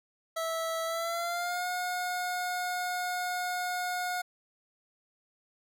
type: tone with pitch glide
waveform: 25% pulse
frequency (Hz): 654 to 721.5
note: E5 to F#5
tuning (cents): -14 to -44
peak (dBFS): -27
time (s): 0.36-4.22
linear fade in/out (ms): 10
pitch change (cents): +170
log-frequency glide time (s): 0.84-1.66
effects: none